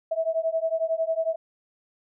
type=beating tone pair; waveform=sine; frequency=645 / 656 Hz; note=E5 / E5; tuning=-38 / -9 cents; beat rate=11 Hz; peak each=-26 dBFS; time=0.11-1.36 s; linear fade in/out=10 ms; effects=none